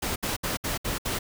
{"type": "noise bursts", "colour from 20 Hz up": "pink", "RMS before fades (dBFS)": -29, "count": 6, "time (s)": [0.02, 1.19], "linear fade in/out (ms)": 10, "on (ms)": 140, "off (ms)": 66, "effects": []}